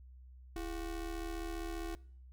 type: ring-modulated tone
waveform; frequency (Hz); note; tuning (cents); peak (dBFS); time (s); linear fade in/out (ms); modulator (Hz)
square; 186.5; F#3; +14; -36; 0.56-1.95; 0; 149
effects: noise-tail reverb RT60 0.6 s tail -23 dB re dry + added 63 Hz sine -52 dBFS peak until 2.32 s